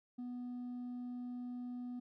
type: tone with hard clipping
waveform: triangle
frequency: 246.2 Hz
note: B3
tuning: 5 cents flat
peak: -40 dBFS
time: 0.18-2 s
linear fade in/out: 10 ms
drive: 1 dB
effects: none